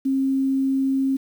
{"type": "tone with quantisation", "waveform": "sine", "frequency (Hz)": 268.6, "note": "C4", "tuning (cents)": 46, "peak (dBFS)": -18, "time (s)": [0.05, 1.17], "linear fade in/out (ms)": 10, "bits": 8, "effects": []}